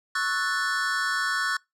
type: chord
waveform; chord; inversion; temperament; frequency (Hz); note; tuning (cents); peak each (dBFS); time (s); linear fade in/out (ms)
square; F# minor seventh; second; equal; 1108.7 / 1318.5 / 1480 / 1760; C#6 / E6 / F#6 / A6; 0 / 0 / 0 / 0; -32 / -34 / -28 / -30; 0.15-1.57; 5
effects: noise-tail reverb RT60 0.2 s tail -25 dB re dry + low-pass 8000 Hz 12 dB/octave